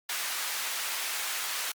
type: high-pass noise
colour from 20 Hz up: pink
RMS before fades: -33 dBFS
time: 0.09-1.72 s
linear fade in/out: 5 ms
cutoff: 1300 Hz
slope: 12 dB/octave
effects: Opus 48 kbps